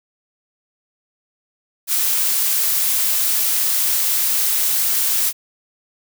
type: noise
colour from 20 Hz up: blue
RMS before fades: -18 dBFS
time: 1.87-5.33 s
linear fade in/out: 50 ms
effects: none